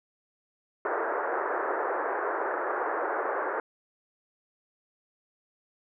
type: band-pass noise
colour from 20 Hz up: pink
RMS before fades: -30 dBFS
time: 0.85-3.6 s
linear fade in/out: 2 ms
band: 360 to 1700 Hz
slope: 48 dB/octave
effects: none